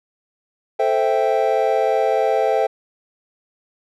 triangle chord, A minor seventh, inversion none, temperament equal, 440 / 523.3 / 659.3 / 784 Hz, A4 / C5 / E5 / G5, 0 / 0 / 0 / 0 cents, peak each -19 dBFS, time 0.79-2.67 s, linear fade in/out 10 ms, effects none

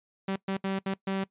sawtooth tone bursts at uneven times, 193.2 Hz, G3, 25 cents flat, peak -24 dBFS, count 5, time 0.28-0.36 / 0.48-0.57 / 0.64-0.79 / 0.86-0.94 / 1.07-1.24 s, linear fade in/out 5 ms, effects noise-tail reverb RT60 0.1 s tail -21 dB re dry + resampled to 8000 Hz

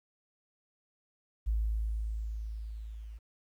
sine tone with level ramp, 54.3 Hz, A1, 22 cents flat, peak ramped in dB -26 to -42 dBFS, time 1.46-3.19 s, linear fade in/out 20 ms, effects 11-bit

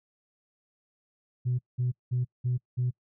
sine tone bursts, 124.4 Hz, B2, 13 cents sharp, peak -23 dBFS, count 5, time 1.45-2.91 s, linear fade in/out 20 ms, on 140 ms, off 190 ms, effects noise-tail reverb RT60 0.1 s tail -26 dB re dry + tanh soft clip ceiling -21 dBFS

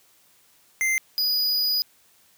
square tone pair in turn, 2084 / 4934 Hz, C7 / D#8, -7 / -15 cents, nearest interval octave + minor third, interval 1492 cents, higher second, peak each -21 dBFS, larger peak neither, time 0.81-0.98 / 1.18-1.82 s, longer second, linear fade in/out 0 ms, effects white hiss -59 dBFS RMS until 2.37 s + high-pass 60 Hz 12 dB/octave

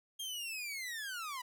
sawtooth linear sweep, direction down, 3243 to 960 Hz, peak -36 dBFS, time 0.19-1.42 s, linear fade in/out 10 ms, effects none

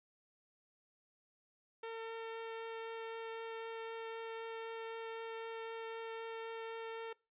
sawtooth tone with vibrato, 452.8 Hz, A4, 50 cents sharp, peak -38 dBFS, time 1.83-7.13 s, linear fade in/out 5 ms, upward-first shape triangle, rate 3.9 Hz, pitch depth 8 cents each way, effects noise-tail reverb RT60 0.3 s tail -23 dB re dry + resampled to 8000 Hz

